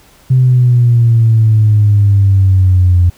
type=exponential sweep; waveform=sine; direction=down; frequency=130 to 87.31 Hz; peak=-4 dBFS; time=0.3-3.1 s; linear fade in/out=10 ms; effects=tanh soft clip ceiling 0 dBFS + pink hiss -45 dBFS RMS until 3.17 s